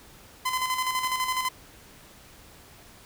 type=tone with tremolo; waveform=sawtooth; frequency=1023 Hz; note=C6; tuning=39 cents flat; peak=-20 dBFS; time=0.45-1.49 s; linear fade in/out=10 ms; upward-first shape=square; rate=12 Hz; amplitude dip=50%
type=click; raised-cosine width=0.3 ms; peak=-24 dBFS; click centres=1.047 s
effects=pink hiss -51 dBFS RMS until 3.05 s